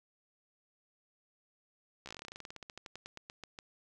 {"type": "slowing click train", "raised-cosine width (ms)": 0.2, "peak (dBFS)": -28, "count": 27, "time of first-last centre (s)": [2.06, 3.589], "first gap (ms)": 14, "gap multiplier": 1.1, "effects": []}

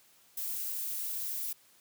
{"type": "noise", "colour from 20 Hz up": "violet", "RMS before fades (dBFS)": -36, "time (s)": [0.37, 1.53], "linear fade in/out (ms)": 5, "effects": ["white hiss -63 dBFS RMS until 1.8 s", "high-pass 60 Hz 12 dB/octave"]}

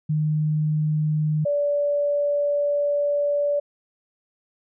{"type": "tone pair in turn", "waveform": "sine", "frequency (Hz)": [153.2, 578.4], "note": ["D#3", "D5"], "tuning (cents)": [-27, -27], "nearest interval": "octave + major seventh", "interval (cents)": 2300, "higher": "second", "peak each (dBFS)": -19, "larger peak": "neither", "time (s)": [[0.09, 1.45], [1.45, 3.6]], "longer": "second", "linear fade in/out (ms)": 10, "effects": []}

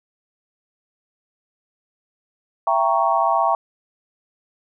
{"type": "chord", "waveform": "sine", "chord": "E diminished seventh", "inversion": "none", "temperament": "equal with one note detuned", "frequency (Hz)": [669.2, 784, 932.3, 1108.7], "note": ["E5", "G5", "Bb5", "Db6"], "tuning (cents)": [26, 0, 0, 0], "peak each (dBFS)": -21, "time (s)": [2.67, 3.55], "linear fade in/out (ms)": 2, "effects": []}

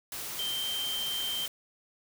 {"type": "tone in noise", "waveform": "sine", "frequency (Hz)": 3136, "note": "G7", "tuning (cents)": 0, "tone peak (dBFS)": -31, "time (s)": [0.39, 1.46], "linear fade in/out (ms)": 2, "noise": "white", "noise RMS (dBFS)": -38, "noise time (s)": [0.12, 1.48], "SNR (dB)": 4, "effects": []}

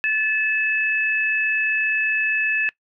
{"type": "tone pair together", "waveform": "sine", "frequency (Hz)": [1736, 2601], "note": ["A6", "E7"], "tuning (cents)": [-24, -24], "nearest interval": "perfect fifth", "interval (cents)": 700, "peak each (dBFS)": -21, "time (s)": [0.04, 2.69], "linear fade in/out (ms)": 0, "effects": ["noise-tail reverb RT60 0.1 s tail -21 dB re dry"]}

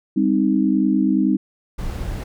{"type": "chord", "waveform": "sine", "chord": "C minor", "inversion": "second", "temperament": "equal with one note detuned", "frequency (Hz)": [199.31, 261.6, 311.1], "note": ["G3", "C4", "Eb4"], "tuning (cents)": [29, 0, 0], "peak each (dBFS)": -19, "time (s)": [0.16, 1.37], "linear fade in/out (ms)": 10}
{"type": "noise", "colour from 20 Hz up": "brown", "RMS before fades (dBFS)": -26, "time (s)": [1.78, 2.24], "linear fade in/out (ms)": 10}
{"effects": []}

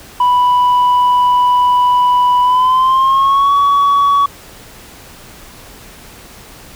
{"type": "tone with pitch glide", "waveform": "sine", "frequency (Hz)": [987.8, 1128.1], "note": ["B5", "C#6"], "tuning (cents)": [0, 30], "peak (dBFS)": -5, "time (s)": [0.2, 4.26], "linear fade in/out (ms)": 5, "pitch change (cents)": 230, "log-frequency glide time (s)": [2.42, 3.54], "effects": ["tanh soft clip ceiling -7 dBFS", "pink hiss -37 dBFS RMS until 6.75 s"]}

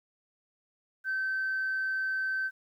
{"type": "tone", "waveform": "sine", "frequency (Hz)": 1543, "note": "G6", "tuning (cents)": -28, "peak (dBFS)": -27, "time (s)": [1.04, 2.51], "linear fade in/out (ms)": 50, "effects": ["tanh soft clip ceiling -25 dBFS", "11-bit"]}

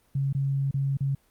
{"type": "tone with dropouts", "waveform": "sine", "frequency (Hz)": 137.6, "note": "C#3", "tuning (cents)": -12, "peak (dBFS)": -23, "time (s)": [0.15, 1.15], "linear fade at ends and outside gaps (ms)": 5, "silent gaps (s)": [[0.328, 0.348], [0.711, 0.741], [0.971, 1.006]], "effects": ["pink hiss -65 dBFS RMS until 1.3 s", "Opus 32 kbps"]}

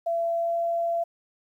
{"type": "tone with pitch glide", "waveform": "sine", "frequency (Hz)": [674, 678.3], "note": ["E5", "E5"], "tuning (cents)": [38, 49], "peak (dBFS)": -23, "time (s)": [0.06, 1.04], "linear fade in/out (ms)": 10, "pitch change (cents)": 11, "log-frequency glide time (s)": [0.33, 0.56], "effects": ["10-bit"]}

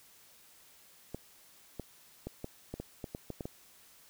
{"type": "clicks", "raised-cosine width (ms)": 2, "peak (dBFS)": -25, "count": 11, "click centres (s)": [1.146, 1.797, 2.27, 2.444, 2.74, 2.8, 3.042, 3.149, 3.303, 3.408, 3.455], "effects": ["white hiss -60 dBFS RMS until 4.09 s"]}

